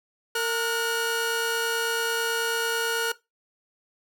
sawtooth tone pair together, 458.3 / 1444 Hz, A#4 / F#6, -29 / -43 cents, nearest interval octave + minor sixth, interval 1986 cents, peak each -23 dBFS, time 0.35-3.12 s, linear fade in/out 5 ms, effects noise-tail reverb RT60 0.2 s tail -18 dB re dry

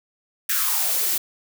blue noise with high-pass filter sweep, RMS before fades -22 dBFS, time 0.49-1.18 s, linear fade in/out 5 ms, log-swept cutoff 1700 to 290 Hz, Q 4.8, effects none

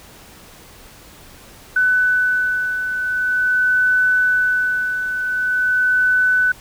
sine beating tone pair, 1500 / 1500.45 Hz, F#6 / F#6, +23 / +24 cents, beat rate 0.45 Hz, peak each -15 / -23 dBFS, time 1.76-6.52 s, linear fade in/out 5 ms, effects pink hiss -43 dBFS RMS until 6.6 s

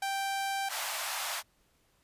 sawtooth tone, 784 Hz, G5, in tune, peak -27 dBFS, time 0.02-0.69 s, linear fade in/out 5 ms
pink high-pass noise, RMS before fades -35 dBFS, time 0.68-1.43 s, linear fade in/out 50 ms, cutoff 660 Hz, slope 48 dB/octave
effects pink hiss -70 dBFS RMS until 2.03 s + resampled to 32000 Hz

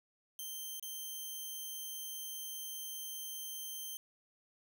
5% pulse tone with dropouts, 3135 Hz, G7, 1 cent flat, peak -33 dBFS, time 0.39-3.97 s, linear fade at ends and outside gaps 1 ms, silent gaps 0.797-0.826 s, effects none

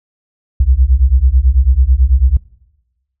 sine beating tone pair, 60 / 69.1 Hz, B1 / C#2, -49 / -5 cents, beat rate 9.1 Hz, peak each -10 dBFS, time 0.6-2.37 s, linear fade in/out 5 ms, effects noise-tail reverb RT60 1.0 s tail -22 dB re dry

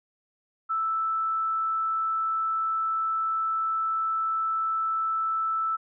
sine tone, 1318.5 Hz, E6, in tune, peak -24 dBFS, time 0.69-5.77 s, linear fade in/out 20 ms, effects none

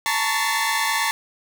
sawtooth tone cluster, 875 / 924 / 1117 / 1765 / 2054 Hz, A5 / A#5 / C#6 / A6 / C7, -10 / -16 / +13 / +5 / -33 cents, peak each -23 dBFS, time 0.06-1.11 s, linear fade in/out 0 ms, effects none

